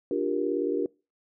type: chord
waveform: sine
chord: G minor seventh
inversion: second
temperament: just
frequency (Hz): 294 / 352.8 / 392 / 470.4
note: D4 / F4 / G4 / Bb4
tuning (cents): +2 / +18 / 0 / +16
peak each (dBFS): -30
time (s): 0.11-0.86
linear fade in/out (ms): 2
effects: noise-tail reverb RT60 0.3 s tail -24 dB re dry

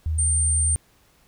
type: tone with vibrato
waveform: sine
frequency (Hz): 79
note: D#2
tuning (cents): +27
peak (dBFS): -21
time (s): 0.06-0.76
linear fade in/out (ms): 0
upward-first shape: triangle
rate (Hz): 10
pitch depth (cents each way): 30
type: tone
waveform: sine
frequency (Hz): 8870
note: C#9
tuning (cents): 0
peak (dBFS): -20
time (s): 0.18-0.76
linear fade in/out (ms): 10
effects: pink hiss -59 dBFS RMS until 1.27 s

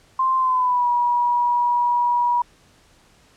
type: tone with pitch glide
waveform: sine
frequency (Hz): 1046.5 to 965.2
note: C6 to B5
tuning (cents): 0 to -40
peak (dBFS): -16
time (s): 0.19-2.42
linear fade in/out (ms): 5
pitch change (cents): -140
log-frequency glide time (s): 0.37-0.89
effects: pink hiss -55 dBFS RMS until 3.36 s + low-pass 9000 Hz 12 dB/octave

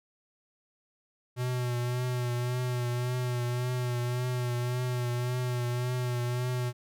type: tone with vibrato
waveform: square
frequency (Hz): 123.47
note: B2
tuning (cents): 0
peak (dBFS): -29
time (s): 1.36-6.73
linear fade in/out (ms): 50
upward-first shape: triangle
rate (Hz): 1.8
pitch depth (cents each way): 37
effects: none

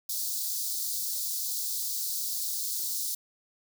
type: high-pass noise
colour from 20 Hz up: white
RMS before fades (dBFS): -32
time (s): 0.09-3.15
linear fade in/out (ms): 5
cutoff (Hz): 4000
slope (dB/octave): 48
effects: none

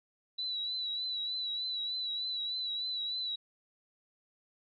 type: tone with vibrato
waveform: sine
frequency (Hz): 3951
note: B7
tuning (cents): 0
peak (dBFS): -33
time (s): 0.38-3.36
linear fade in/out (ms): 10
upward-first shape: triangle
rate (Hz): 3.3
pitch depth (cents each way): 51
effects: none

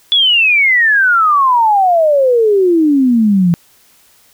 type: exponential sweep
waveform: sine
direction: down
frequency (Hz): 3469 to 166.7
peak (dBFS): -7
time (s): 0.12-3.54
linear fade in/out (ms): 0
effects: white hiss -49 dBFS RMS until 4.33 s

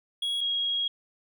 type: tone pair in turn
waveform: triangle / sine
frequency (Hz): 3322 / 3291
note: G#7 / G#7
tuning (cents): 0 / -16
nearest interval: unison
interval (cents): 16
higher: first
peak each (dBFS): -25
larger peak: neither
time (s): 0.22-0.41 / 0.41-0.88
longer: second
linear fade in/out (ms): 5
effects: none

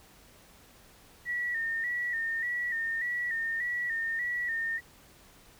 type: tone with vibrato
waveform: sine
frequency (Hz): 1880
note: A#6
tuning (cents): +14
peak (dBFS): -29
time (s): 1.25-4.81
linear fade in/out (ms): 50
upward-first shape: square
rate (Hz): 1.7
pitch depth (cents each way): 52
effects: pink hiss -57 dBFS RMS until 5.59 s

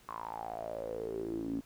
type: tone with band-pass filter sweep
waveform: sawtooth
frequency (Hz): 56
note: A1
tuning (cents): +31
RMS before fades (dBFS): -39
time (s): 0.08-1.61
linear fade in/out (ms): 10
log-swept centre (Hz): 1100 to 260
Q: 9.6
effects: pink hiss -62 dBFS RMS until 1.65 s

